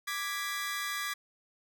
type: chord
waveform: sawtooth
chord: G# diminished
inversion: second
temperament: equal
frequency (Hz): 1174.7 / 1661.2 / 1975.5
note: D6 / G#6 / B6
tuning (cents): 0 / 0 / 0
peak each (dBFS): -34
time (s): 0.07-1.14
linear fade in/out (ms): 10
effects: none